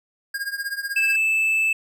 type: tone with tremolo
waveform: square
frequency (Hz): 1622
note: G#6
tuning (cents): -41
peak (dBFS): -23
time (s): 0.34-1.16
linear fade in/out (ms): 5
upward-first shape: triangle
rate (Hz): 16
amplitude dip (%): 90
type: tone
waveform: triangle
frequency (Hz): 2630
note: E7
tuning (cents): -5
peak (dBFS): -16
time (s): 0.96-1.73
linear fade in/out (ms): 5
effects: none